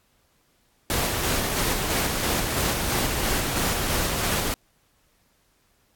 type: noise with tremolo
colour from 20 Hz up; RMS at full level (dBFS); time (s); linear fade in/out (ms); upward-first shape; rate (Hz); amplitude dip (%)
pink; -24; 0.9-4.54; 0; square; 3; 25
effects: pink hiss -65 dBFS RMS until 5.95 s + AAC 64 kbps